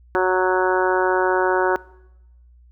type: harmonic tone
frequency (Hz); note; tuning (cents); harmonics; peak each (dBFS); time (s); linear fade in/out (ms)
185; F#3; 0; 2 / 3 / 4 / 5 / 6 / 7 / 8 / 9; -19 / -24 / -26 / -24 / -28 / -30 / -25 / -32; 0.15-1.76; 0
effects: noise-tail reverb RT60 0.9 s tail -21 dB re dry + added 60 Hz sine -47 dBFS peak until 2.71 s